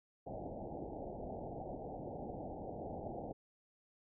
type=low-pass noise; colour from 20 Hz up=white; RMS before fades=-45 dBFS; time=0.26-3.33 s; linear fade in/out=10 ms; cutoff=820 Hz; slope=96 dB/octave; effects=none